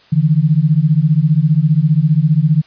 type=beating tone pair; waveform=sine; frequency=146.83 / 161.83 Hz; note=D3 / E3; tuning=0 / -32 cents; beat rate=15 Hz; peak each=-12 dBFS; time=0.12-2.62 s; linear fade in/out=10 ms; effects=white hiss -48 dBFS RMS until 2.66 s + resampled to 11025 Hz